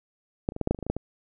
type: clicks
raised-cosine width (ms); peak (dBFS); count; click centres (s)
2; -11 / -25 / -21 / -12 / -10 / -8 / -21 / -25 / -19 / -20 / -11 / -17; 12; 0.489 / 0.521 / 0.564 / 0.613 / 0.674 / 0.71 / 0.747 / 0.789 / 0.827 / 0.866 / 0.9 / 0.966
effects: none